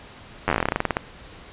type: slowing click train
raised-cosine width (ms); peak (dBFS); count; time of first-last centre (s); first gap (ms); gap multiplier
0.5; -5; 18; 0.48-0.969; 10; 1.12
effects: pink hiss -44 dBFS RMS until 1.52 s + resampled to 8000 Hz